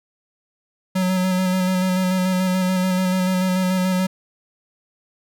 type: tone with vibrato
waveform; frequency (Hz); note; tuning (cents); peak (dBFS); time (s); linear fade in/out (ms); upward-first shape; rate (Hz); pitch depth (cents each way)
square; 185; F#3; 0; -18; 0.95-4.07; 10; square; 6.9; 19
effects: none